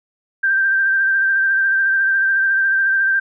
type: tone with vibrato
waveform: sine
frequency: 1573 Hz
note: G6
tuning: 6 cents sharp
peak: -13 dBFS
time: 0.43-3.2 s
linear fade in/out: 10 ms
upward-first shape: sine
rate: 14 Hz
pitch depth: 26 cents each way
effects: none